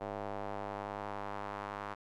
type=tone with band-pass filter sweep; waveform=square; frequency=50.6 Hz; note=G#1; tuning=44 cents flat; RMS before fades=-41 dBFS; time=0-1.95 s; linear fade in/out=20 ms; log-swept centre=680 to 1100 Hz; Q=1.7; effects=none